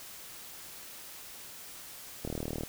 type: click train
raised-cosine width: 2 ms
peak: -22 dBFS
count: 16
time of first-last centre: 2.25-2.635 s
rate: 39 Hz
effects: white hiss -47 dBFS RMS until 2.68 s